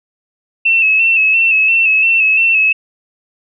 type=tone with vibrato; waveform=sine; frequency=2637 Hz; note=E7; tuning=in tune; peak=-8 dBFS; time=0.65-2.73 s; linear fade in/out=10 ms; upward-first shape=square; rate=2.9 Hz; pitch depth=37 cents each way; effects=none